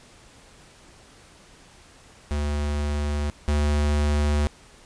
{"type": "tone pair in turn", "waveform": "square", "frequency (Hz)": [73.42, 73.79], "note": ["D2", "D2"], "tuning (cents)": [0, 9], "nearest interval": "unison", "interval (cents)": 9, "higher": "second", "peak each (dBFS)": [-24, -20], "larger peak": "second", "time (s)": [[2.31, 3.3], [3.48, 4.47]], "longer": "neither", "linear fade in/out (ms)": 0, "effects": ["pink hiss -51 dBFS RMS until 4.85 s", "resampled to 22050 Hz"]}